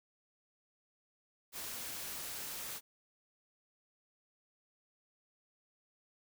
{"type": "noise", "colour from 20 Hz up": "white", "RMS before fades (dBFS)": -43, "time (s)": [1.52, 2.81], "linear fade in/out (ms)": 50, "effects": []}